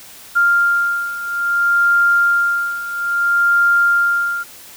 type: beating tone pair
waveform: sine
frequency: 1396.9 / 1397.5 Hz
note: F6 / F6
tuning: 0 / +1 cents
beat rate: 0.6 Hz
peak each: -18 / -14 dBFS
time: 0.35-4.44 s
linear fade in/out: 20 ms
effects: white hiss -39 dBFS RMS until 4.76 s